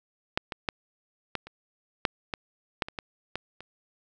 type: clicks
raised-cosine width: 0.3 ms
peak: -8 / -17 / -10 / -13 / -27 / -6 / -14 / -9 / -21 / -17 / -15 / -27 dBFS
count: 12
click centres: 0.375 / 0.522 / 0.688 / 1.353 / 1.47 / 2.052 / 2.338 / 2.822 / 2.885 / 2.988 / 3.356 / 3.606 s
effects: none